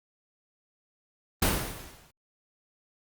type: noise with exponential decay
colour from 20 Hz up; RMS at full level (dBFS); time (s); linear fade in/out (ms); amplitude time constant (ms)
pink; -21; 1.42-2.11; 5; 150
effects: Opus 32 kbps